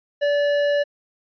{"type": "tone with tanh clipping", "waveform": "sine", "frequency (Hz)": 578, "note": "D5", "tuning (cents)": -28, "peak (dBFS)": -19, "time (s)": [0.21, 0.84], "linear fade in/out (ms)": 20, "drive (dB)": 14, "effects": ["resampled to 11025 Hz"]}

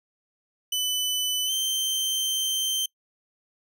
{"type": "tone with pitch glide", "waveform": "sawtooth", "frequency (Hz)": [3000, 3118], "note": ["F#7", "G7"], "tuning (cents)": [23, -10], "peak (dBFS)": -21, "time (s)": [0.72, 2.86], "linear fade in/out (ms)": 5, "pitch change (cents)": 67, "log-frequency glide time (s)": [1.46, 1.52], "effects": ["noise-tail reverb RT60 0.1 s tail -25 dB re dry"]}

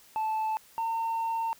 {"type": "tone pair in turn", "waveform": "sine", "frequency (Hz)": [875, 909.1], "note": ["A5", "A#5"], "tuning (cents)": [-10, -44], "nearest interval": "minor second", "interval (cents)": 66, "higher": "second", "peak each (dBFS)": [-24, -25], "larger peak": "first", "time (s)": [[0.16, 0.57], [0.78, 1.53]], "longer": "second", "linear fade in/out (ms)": 0, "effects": ["tanh soft clip ceiling -26 dBFS", "white hiss -57 dBFS RMS until 1.59 s"]}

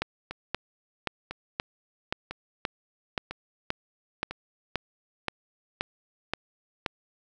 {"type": "two click trains", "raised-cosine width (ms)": 0.3, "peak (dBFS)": [-19, -11], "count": [5, 14], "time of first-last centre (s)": [[0.31, 4.31], [0.02, 6.862]], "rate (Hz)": [1, 1.9], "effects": []}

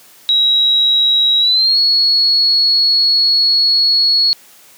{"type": "tone with pitch glide", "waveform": "sine", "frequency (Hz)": [3855, 4352], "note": ["B7", "C#8"], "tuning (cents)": [-43, -33], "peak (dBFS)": -9, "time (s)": [0.29, 4.33], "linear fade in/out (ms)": 0, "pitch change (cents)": 210, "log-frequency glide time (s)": [1.4, 1.78], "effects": ["white hiss -44 dBFS RMS until 4.77 s", "high-pass 150 Hz 12 dB/octave"]}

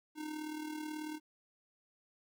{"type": "tone with amplitude modulation", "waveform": "square", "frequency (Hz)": 306.6, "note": "D#4", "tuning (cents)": -25, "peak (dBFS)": -38, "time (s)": [0.15, 1.2], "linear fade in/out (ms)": 50, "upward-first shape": "sine", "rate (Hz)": 38.3, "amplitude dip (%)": 55, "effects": ["13-bit"]}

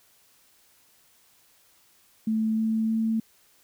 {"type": "tone with pitch steps", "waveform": "sine", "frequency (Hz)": [220, 221.5, 223.1], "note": ["A3", "A3", "A3"], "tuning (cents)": [0, 12, 24], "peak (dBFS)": -22, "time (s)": [2.27, 3.2], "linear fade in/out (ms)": 5, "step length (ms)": 310, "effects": ["white hiss -61 dBFS RMS until 3.63 s"]}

